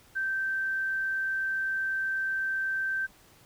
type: tone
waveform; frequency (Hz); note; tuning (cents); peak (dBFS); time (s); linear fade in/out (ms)
sine; 1558; G6; -11; -27; 0.15-3.07; 20
effects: pink hiss -58 dBFS RMS until 3.45 s